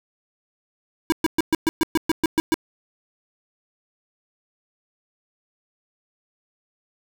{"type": "tone bursts", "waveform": "square", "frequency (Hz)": 322.6, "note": "E4", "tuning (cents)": -37, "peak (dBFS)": -16, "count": 11, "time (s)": [1.1, 2.542], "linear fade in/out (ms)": 0, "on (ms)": 22, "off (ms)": 120, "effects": []}